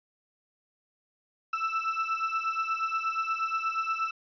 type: beating tone pair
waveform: 35% pulse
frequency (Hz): 1318.5 / 1326.9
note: E6 / E6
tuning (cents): 0 / +11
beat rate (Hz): 8.4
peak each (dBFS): -29 / -29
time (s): 1.53-4.11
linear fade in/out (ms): 5
effects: resampled to 11025 Hz + 10-bit